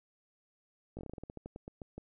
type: slowing click train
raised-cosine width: 2 ms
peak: -30 dBFS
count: 16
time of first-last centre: 0.97-1.98 s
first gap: 18 ms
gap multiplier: 1.17
effects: none